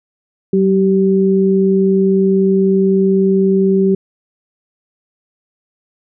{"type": "tone pair together", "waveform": "sine", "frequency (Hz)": [190.3, 386.4], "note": ["F#3", "G4"], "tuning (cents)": [49, -25], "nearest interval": "octave", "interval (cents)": 1226, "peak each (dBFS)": -12, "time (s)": [0.53, 3.95], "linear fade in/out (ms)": 5, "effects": []}